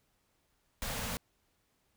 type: band-stop noise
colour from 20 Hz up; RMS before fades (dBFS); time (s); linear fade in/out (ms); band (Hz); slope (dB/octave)
pink; -37; 0.82-1.17; 0; 270 to 440; 96
effects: pink hiss -75 dBFS RMS until 1.96 s